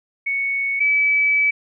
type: tone pair in turn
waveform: sine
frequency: 2219 / 2295 Hz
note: C#7 / D7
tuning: +1 / -40 cents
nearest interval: minor second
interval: 59 cents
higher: second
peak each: -19 / -14 dBFS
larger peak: second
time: 0.26-0.8 / 0.8-1.51 s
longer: second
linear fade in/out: 10 ms
effects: none